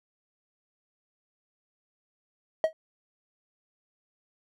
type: tone with exponential decay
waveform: triangle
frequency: 637 Hz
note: D#5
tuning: 41 cents sharp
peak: -14 dBFS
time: 2.64-2.73 s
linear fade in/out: 1 ms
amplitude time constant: 19 ms
effects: none